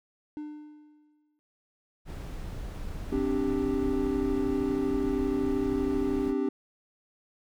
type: tone with exponential decay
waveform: triangle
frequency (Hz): 300.3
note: D4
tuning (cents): +39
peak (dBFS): -31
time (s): 0.37-1.39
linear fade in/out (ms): 0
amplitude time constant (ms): 220
type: noise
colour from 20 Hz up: brown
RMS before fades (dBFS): -37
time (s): 2.05-6.34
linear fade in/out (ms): 50
type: chord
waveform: triangle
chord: C suspended second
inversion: none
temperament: just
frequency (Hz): 261.6 / 294.3 / 392.4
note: C4 / D4 / G4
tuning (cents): 0 / +4 / +2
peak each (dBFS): -28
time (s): 3.12-6.49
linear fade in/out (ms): 5
effects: none